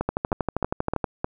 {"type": "two click trains", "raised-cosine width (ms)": 1, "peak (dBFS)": [-10, -9], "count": [5, 13], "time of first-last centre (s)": [[0.01, 1.245], [0.09, 1.042]], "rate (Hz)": [3.24, 12.6], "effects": []}